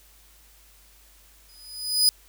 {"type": "tone with exponential growth", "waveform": "sawtooth", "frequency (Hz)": 4978, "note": "D#8", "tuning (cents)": 0, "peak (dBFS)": -11, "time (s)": [1.49, 2.09], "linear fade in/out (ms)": 0, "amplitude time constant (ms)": 130, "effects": ["added 50 Hz sine -56 dBFS peak until 2.28 s", "white hiss -56 dBFS RMS until 2.28 s"]}